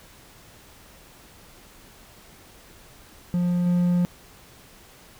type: tone with level steps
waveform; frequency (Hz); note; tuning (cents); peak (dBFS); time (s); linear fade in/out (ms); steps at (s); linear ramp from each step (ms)
triangle; 176.5; F3; +19; -18 / -16; 3.34-4.05; 0; 3.66; 5
effects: pink hiss -50 dBFS RMS until 5.19 s